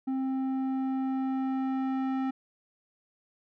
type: tone with low-pass filter sweep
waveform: square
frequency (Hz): 264.3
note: C4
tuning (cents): +18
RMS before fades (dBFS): -30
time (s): 0.07-2.31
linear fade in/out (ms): 10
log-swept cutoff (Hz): 610 to 1500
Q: 0.75
effects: none